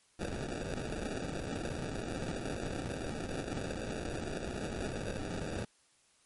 white noise with sample-and-hold, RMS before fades -38 dBFS, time 0.19-5.65 s, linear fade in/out 5 ms, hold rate 1050 Hz, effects white hiss -68 dBFS RMS until 6.25 s + MP3 48 kbps

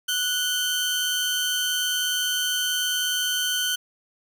sawtooth tone pair together, 1473 / 3105 Hz, F#6 / G7, -8 / -17 cents, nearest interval octave + minor second, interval 1291 cents, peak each -24 / -21 dBFS, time 0.08-3.76 s, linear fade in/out 10 ms, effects none

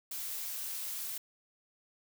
blue noise, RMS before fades -39 dBFS, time 0.11-1.18 s, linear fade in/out 5 ms, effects none

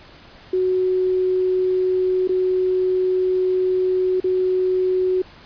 sine tone with dropouts, 370 Hz, F#4, in tune, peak -16 dBFS, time 0.53-5.22 s, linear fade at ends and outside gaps 5 ms, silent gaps 2.276-2.291 / 4.202-4.241 s, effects pink hiss -45 dBFS RMS until 5.45 s + resampled to 11025 Hz

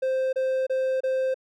triangle tone bursts, 523 Hz, C5, 1 cent flat, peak -20 dBFS, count 4, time 0.02-1.344 s, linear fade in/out 10 ms, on 310 ms, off 28 ms, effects none

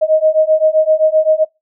sine beating tone pair, 622.3 / 630 Hz, D#5 / D#5, 0 / +21 cents, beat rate 7.7 Hz, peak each -12 dBFS, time 0.01-1.45 s, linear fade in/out 20 ms, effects noise-tail reverb RT60 0.2 s tail -22 dB re dry

